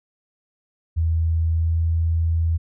sine tone with pitch glide, 81.7 to 82.36 Hz, E2 to E2, -15 to -1 cents, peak -17 dBFS, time 0.96-2.58 s, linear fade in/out 20 ms, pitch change +14 cents, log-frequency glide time 1.52-1.75 s, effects none

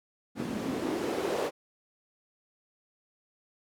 white noise with band-pass filter sweep, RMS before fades -32 dBFS, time 0.35-1.51 s, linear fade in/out 50 ms, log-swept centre 210 to 500 Hz, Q 2.7, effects none

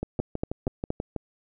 two click trains, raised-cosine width 2 ms, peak -16 / -13 dBFS, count 8 / 4, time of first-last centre 0.03-1.163 / 0.2-0.904 s, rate 6.18 / 4.26 Hz, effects none

